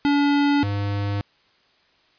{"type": "tone pair in turn", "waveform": "square", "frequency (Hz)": [286.3, 101.22], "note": ["D4", "G#2"], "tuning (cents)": [-44, -44], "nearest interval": "octave + tritone", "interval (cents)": 1800, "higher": "first", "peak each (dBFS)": [-17, -23], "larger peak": "first", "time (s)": [[0.05, 0.63], [0.63, 1.21]], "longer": "neither", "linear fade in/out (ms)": 0, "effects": ["white hiss -60 dBFS RMS until 2.18 s", "resampled to 11025 Hz"]}